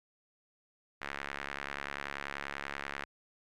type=tone with band-pass filter; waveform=sawtooth; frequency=70.3 Hz; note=C#2; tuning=25 cents sharp; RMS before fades=-41 dBFS; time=1.01-3.05 s; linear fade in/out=10 ms; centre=1800 Hz; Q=1.8; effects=none